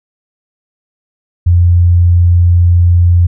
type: tone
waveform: sine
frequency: 87.3 Hz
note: F2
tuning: in tune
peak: -4 dBFS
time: 1.46-3.27 s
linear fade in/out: 10 ms
effects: none